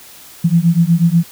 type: beating tone pair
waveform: sine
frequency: 164.81 / 173.01 Hz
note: E3 / F3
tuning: 0 / -16 cents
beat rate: 8.2 Hz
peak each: -12 dBFS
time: 0.44-1.24 s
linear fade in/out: 10 ms
effects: white hiss -39 dBFS RMS until 1.31 s